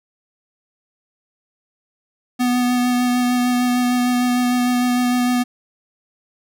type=tone with vibrato; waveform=square; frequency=246.9 Hz; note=B3; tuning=in tune; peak=-16 dBFS; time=2.39-5.44 s; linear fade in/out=20 ms; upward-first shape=sine; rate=6.6 Hz; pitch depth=13 cents each way; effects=none